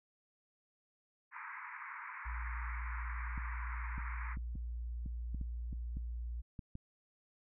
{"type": "band-pass noise", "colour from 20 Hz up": "pink", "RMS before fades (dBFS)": -47, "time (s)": [1.31, 4.37], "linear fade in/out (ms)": 50, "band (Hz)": [920, 2300], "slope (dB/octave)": 96}
{"type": "tone", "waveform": "sine", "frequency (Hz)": 58.9, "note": "A#1", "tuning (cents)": 19, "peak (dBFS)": -38, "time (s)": [2.25, 6.42], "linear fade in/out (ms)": 20}
{"type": "clicks", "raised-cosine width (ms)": 5, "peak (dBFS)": -32, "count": 11, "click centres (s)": [3.378, 3.981, 4.372, 4.555, 5.061, 5.346, 5.413, 5.729, 5.97, 6.592, 6.754]}
{"effects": []}